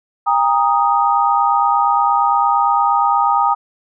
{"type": "chord", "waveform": "sine", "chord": "Eb major", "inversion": "first", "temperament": "equal with one note detuned", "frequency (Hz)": [803.7, 932.3, 1244.5], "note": ["G5", "Bb5", "Eb6"], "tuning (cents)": [43, 0, 0], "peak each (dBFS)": -16, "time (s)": [0.26, 3.55], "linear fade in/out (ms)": 20, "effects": []}